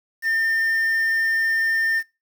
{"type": "tone with quantisation", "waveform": "triangle", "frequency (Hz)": 1806, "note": "A6", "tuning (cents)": 45, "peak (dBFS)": -17, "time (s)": [0.22, 2.03], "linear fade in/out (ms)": 50, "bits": 7, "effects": ["noise-tail reverb RT60 0.3 s tail -25 dB re dry"]}